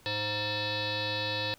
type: tone with frequency modulation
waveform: sine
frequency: 2192 Hz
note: C#7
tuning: 20 cents flat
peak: -29 dBFS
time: 0.06-1.54 s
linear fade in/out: 0 ms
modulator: 417 Hz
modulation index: 5.4
effects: pink hiss -59 dBFS RMS until 1.58 s